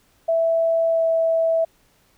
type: tone with pitch glide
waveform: sine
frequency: 659.3 to 655.1 Hz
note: E5 to E5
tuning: 0 to -11 cents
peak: -16 dBFS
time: 0.28-1.65 s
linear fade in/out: 10 ms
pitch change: -11 cents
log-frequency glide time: 0.9-1.04 s
effects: pink hiss -60 dBFS RMS until 2.17 s